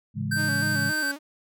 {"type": "chord", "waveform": "sine", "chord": "A major seventh", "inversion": "none", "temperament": "equal with one note detuned", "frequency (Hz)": [107.99, 138.59, 164.81, 207.7], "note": ["A2", "C#3", "E3", "G#3"], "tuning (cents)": [-32, 0, 0, 0], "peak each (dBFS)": [-31, -31, -34, -31], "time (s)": [0.14, 0.93], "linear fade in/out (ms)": 50}
{"type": "tone with pitch glide", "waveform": "square", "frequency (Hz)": [1560, 1551], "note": ["G6", "G6"], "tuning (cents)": [-9, -19], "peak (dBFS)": -25, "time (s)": [0.31, 1.12], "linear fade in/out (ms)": 10, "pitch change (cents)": -10, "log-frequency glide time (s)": [0.64, 0.75]}
{"type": "tone with vibrato", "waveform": "sawtooth", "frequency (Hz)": 293.7, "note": "D4", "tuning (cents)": 0, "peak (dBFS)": -29, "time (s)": [0.35, 1.19], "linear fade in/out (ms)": 50, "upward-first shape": "square", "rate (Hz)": 3.7, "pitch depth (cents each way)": 75}
{"effects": []}